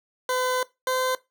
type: tone pair in turn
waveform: 20% pulse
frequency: 507 / 514.1 Hz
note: B4 / C5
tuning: +45 / -31 cents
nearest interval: unison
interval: 24 cents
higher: second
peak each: -18 dBFS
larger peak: neither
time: 0.29-0.63 / 0.87-1.15 s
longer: first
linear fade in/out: 2 ms
effects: noise-tail reverb RT60 0.2 s tail -18 dB re dry